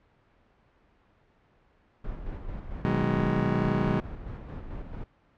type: noise with tremolo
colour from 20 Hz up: brown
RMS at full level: -36 dBFS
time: 2.04-5.04 s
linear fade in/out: 5 ms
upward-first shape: square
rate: 4.5 Hz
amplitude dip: 40%
type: chord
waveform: 30% pulse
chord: G# minor seventh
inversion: first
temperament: just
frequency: 124.59 / 155.74 / 186.89 / 207.7 Hz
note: B2 / D#3 / F#3 / G#3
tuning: +16 / +2 / +18 / 0 cents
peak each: -27 dBFS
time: 2.85-4 s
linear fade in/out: 0 ms
effects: pink hiss -64 dBFS RMS until 5.37 s + low-pass 2000 Hz 12 dB/octave